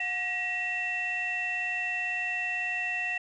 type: tone cluster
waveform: sine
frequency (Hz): 728 / 1903 / 2691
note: F#5 / A#6 / E7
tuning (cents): -28 / +35 / +35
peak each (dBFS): -38 / -31 / -30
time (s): 0-3.18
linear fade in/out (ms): 5
effects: tanh soft clip ceiling -22 dBFS